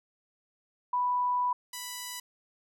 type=tone pair in turn; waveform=sine / 5% pulse; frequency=987.8 / 987.8 Hz; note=B5 / B5; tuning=0 / 0 cents; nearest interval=unison; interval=0 cents; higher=neither; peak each=-25 dBFS; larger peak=neither; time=0.93-1.53 / 1.73-2.2 s; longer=first; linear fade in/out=5 ms; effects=none